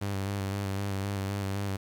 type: tone with vibrato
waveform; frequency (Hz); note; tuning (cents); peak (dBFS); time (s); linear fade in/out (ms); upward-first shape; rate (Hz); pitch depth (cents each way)
sawtooth; 98.7; G2; +12; -26; 0.01-1.77; 10; square; 3.9; 27
effects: 10-bit